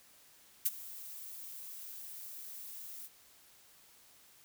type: noise with ADSR envelope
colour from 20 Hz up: violet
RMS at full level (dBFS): -28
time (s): 0.65-3.09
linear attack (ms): 11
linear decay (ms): 33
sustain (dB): -19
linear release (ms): 42
effects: white hiss -62 dBFS RMS until 4.44 s